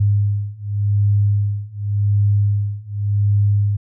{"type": "beating tone pair", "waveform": "sine", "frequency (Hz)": [101.7, 102.58], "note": ["G#2", "G#2"], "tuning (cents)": [-36, -21], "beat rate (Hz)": 0.88, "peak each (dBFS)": [-18, -17], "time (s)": [0, 3.77], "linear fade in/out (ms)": 10, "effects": []}